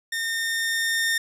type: tone with level ramp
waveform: sawtooth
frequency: 1823 Hz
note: A#6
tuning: 39 cents flat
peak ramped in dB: -22 to -17 dBFS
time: 0.12-1.18 s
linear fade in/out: 5 ms
effects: resampled to 32000 Hz + 9-bit